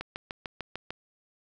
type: click train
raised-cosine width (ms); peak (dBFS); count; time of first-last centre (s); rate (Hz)
0.3; -19; 7; 0.01-0.906; 6.7
effects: none